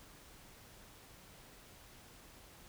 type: silence
effects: pink hiss -58 dBFS RMS until 2.68 s